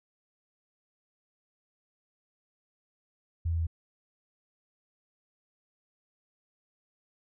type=tone with pitch steps; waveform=sine; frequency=83.5 / 82.88 / 82.26 Hz; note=E2 / E2 / E2; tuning=+23 / +10 / -3 cents; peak=-26 dBFS; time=3.45-3.669 s; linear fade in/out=10 ms; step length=73 ms; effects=none